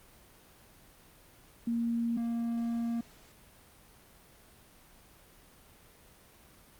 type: tone pair in turn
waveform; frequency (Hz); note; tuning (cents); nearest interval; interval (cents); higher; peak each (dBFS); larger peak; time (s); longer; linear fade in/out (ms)
sine / triangle; 233.1 / 233.1; A#3 / A#3; 0 / 0; unison; 0; neither; -28; neither; 1.67-2.17 / 2.17-3.01; second; 5
effects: pink hiss -58 dBFS RMS until 6.79 s + Opus 32 kbps